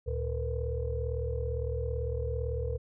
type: tone cluster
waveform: sine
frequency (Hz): 72.2 / 113.8 / 458.2 / 496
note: D2 / A#2 / A#4 / B4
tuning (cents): -29 / -41 / -30 / +7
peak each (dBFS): -32 / -36 / -37 / -37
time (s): 0.06-2.78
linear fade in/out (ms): 20
effects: tanh soft clip ceiling -20 dBFS